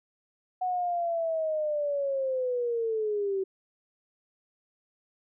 sine linear sweep, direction down, 740 to 378.8 Hz, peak -26 dBFS, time 0.61-3.44 s, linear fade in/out 10 ms, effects none

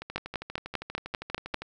two click trains, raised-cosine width 0.3 ms, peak -12 / -21 dBFS, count 8 / 21, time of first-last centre 0.16-1.543 / 0.02-1.62 s, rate 5.06 / 12.5 Hz, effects none

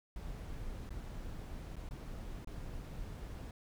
brown noise with dropouts, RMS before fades -44 dBFS, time 0.16-3.51 s, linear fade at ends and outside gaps 2 ms, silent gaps 0.893-0.905 / 1.758-1.765 / 1.89-1.909 / 2.447-2.472 s, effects none

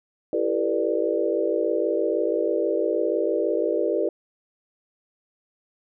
sine tone cluster, 333.9 / 393.1 / 450.8 / 497 / 592 Hz, E4 / G4 / A4 / B4 / D5, +22 / +5 / +42 / +11 / +14 cents, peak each -27 dBFS, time 0.33-4.09 s, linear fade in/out 2 ms, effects none

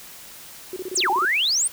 sine tone bursts, 370 Hz, F#4, in tune, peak -27 dBFS, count 9, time 0.73-1.251 s, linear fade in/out 2 ms, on 33 ms, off 28 ms
sine exponential two-way sweep, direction down then up, 9520 to 766 to 9520 Hz, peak -18 dBFS, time 0.95-1.68 s, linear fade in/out 10 ms, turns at 1.1 s
effects white hiss -42 dBFS RMS until 1.72 s

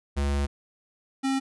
square tone pair in turn, 70.6 / 268.6 Hz, C#2 / C4, +32 / +46 cents, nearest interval octave + major seventh, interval 2314 cents, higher second, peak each -24 dBFS, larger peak neither, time 0.16-0.47 / 1.23-1.4 s, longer first, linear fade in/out 20 ms, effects resampled to 24000 Hz

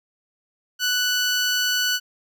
15% pulse tone, 1485 Hz, F#6, 6 cents sharp, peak -13 dBFS, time 0.79-2 s, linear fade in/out 50 ms, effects none

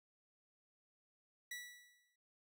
sawtooth tone with exponential decay, 1950 Hz, B6, 23 cents flat, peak -39 dBFS, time 1.51-2.16 s, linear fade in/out 5 ms, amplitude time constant 140 ms, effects none

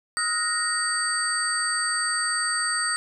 sine tone cluster, 1263 / 1437 / 1869 / 4610 / 8400 Hz, D#6 / F6 / A#6 / D8 / C9, +26 / +49 / +4 / -33 / +6 cents, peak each -31 / -31 / -29 / -29 / -27 dBFS, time 0.17-2.96 s, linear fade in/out 0 ms, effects none

